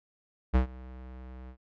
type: tone with ADSR envelope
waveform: square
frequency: 63.6 Hz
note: C2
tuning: 48 cents flat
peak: -19 dBFS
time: 0.53-1.57 s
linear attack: 24 ms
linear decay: 110 ms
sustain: -24 dB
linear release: 79 ms
effects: low-pass 2000 Hz 12 dB/octave